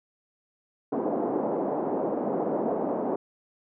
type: band-pass noise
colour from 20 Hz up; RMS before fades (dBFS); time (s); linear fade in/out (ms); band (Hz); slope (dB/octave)
pink; -28; 0.92-3.16; 5; 240 to 780; 24
effects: none